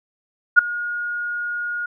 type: tone with ADSR envelope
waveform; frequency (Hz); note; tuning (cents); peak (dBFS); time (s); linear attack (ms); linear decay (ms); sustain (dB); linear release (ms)
sine; 1435; F6; +47; -3; 0.56-1.86; 27; 7; -20; 5
effects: none